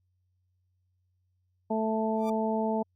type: harmonic tone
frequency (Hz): 220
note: A3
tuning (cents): 0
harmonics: 1 / 2 / 3 / 4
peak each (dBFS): -29 / -32 / -32 / -33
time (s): 1.7-2.83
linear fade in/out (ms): 10
type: tone with exponential growth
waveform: sawtooth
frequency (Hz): 1176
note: D6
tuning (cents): +2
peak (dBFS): -36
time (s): 2.13-2.3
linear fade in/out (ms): 5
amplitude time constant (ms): 35
effects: added 91 Hz sine -70 dBFS peak until 2.95 s + Opus 48 kbps